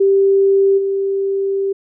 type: tone with level steps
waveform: sine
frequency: 392 Hz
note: G4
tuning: in tune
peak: -9 / -15 dBFS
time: 0-1.73 s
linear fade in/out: 10 ms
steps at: 0.77 s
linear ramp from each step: 20 ms
effects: none